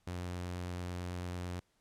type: tone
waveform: sawtooth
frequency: 89.1 Hz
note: F2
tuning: 35 cents sharp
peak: -34 dBFS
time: 0.07-1.6 s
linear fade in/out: 5 ms
effects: pink hiss -75 dBFS RMS until 1.8 s + low-pass 11000 Hz 12 dB/octave